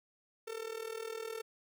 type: tone with amplitude modulation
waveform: 45% pulse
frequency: 449 Hz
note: A4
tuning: 35 cents sharp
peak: -36 dBFS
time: 0.47-1.42 s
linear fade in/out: 10 ms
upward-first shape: sine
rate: 39.8 Hz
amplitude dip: 80%
effects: none